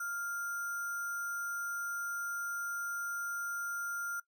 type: tone with sample-and-hold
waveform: sine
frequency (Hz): 1400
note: F6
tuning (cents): +4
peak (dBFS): -35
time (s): 0-4.2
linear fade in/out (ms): 5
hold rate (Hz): 7350
effects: noise-tail reverb RT60 0.1 s tail -19 dB re dry